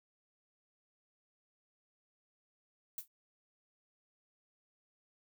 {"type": "noise with exponential decay", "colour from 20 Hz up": "violet", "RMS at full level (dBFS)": -37, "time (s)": [2.98, 3.08], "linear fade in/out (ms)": 2, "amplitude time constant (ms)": 20, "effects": []}